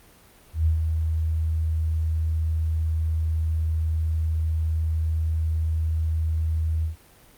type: tone with ADSR envelope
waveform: sine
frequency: 79.9 Hz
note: D#2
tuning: 47 cents sharp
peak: -16 dBFS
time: 0.53-6.96 s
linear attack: 130 ms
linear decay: 110 ms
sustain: -5 dB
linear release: 120 ms
effects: pink hiss -53 dBFS RMS until 7.37 s + Opus 32 kbps